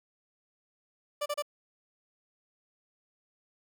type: tone bursts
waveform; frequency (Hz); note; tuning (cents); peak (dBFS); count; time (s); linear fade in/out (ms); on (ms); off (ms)
30% pulse; 587.3; D5; 0; -27; 3; 1.21-1.424; 10; 50; 32
effects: none